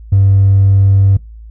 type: tone with hard clipping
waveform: sine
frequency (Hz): 98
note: G2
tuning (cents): 0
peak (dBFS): -6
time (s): 0.12-1.17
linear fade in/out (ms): 5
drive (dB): 1
effects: noise-tail reverb RT60 0.2 s tail -21 dB re dry + added 55 Hz sine -30 dBFS peak until 1.5 s